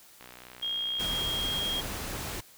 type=click train; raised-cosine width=0.3 ms; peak=-30 dBFS; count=71; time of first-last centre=0.21-1.341 s; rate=61.9 Hz
type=tone; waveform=sine; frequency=3248 Hz; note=G#7; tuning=39 cents flat; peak=-29 dBFS; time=0.62-1.81 s; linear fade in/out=10 ms
type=noise; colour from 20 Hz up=pink; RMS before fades=-36 dBFS; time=0.99-2.41 s; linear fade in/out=10 ms
effects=white hiss -55 dBFS RMS until 2.57 s